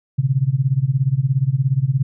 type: tone with tremolo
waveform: sine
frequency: 133.5 Hz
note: C3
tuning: 35 cents sharp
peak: -11 dBFS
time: 0.18-2.03 s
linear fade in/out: 10 ms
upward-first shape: sine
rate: 17 Hz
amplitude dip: 90%
effects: none